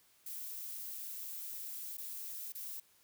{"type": "noise with dropouts", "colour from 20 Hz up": "violet", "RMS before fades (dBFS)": -44, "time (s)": [0.26, 2.8], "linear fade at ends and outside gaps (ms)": 5, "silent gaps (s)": [[1.971, 1.981], [2.522, 2.55]], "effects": ["white hiss -68 dBFS RMS until 3.03 s"]}